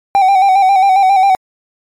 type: tone with vibrato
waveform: triangle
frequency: 772 Hz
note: G5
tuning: 27 cents flat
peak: -4 dBFS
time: 0.15-1.35 s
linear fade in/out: 0 ms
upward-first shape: square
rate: 7.4 Hz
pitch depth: 47 cents each way
effects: MP3 96 kbps